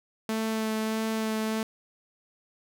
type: tone with vibrato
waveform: sawtooth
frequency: 220 Hz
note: A3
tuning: in tune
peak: -23 dBFS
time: 0.29-1.63 s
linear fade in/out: 2 ms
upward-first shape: sine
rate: 1.6 Hz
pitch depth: 12 cents each way
effects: none